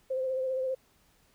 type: tone with vibrato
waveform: sine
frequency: 521 Hz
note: C5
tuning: 7 cents flat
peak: -28 dBFS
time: 0.1-0.75 s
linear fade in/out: 10 ms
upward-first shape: sine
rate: 15 Hz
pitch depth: 28 cents each way
effects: pink hiss -66 dBFS RMS until 1.34 s